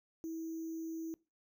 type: tone with sample-and-hold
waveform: sine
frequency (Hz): 325.5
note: E4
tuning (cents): -22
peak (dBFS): -38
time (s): 0.24-1.14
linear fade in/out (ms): 0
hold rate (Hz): 6300
effects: noise-tail reverb RT60 0.3 s tail -23 dB re dry